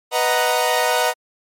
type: chord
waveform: sawtooth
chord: B major seventh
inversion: none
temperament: equal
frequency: 493.9 / 622.3 / 740 / 932.3 Hz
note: B4 / D#5 / F#5 / A#5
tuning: 0 / 0 / 0 / 0 cents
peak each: -18 dBFS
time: 0.11-1.14 s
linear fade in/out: 50 ms
effects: MP3 64 kbps